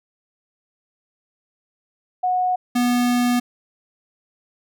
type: tone pair in turn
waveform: sine / square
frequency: 732 / 244.3 Hz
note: F#5 / B3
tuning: -19 / -19 cents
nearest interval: octave + perfect fifth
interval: 1900 cents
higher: first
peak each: -17 dBFS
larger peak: neither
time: 2.23-2.56 / 2.75-3.4 s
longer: second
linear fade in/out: 10 ms
effects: none